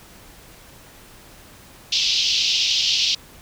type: band-pass noise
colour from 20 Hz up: pink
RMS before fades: -20 dBFS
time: 1.92-3.15 s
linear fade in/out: 5 ms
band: 2800 to 5600 Hz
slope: 48 dB/octave
effects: pink hiss -46 dBFS RMS until 3.41 s